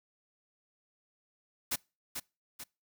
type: noise with echo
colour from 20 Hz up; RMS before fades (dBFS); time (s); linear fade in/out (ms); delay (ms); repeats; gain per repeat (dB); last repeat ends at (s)
white; -32; 1.71-1.76; 10; 440; 2; -6; 2.64
effects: noise-tail reverb RT60 0.3 s tail -26 dB re dry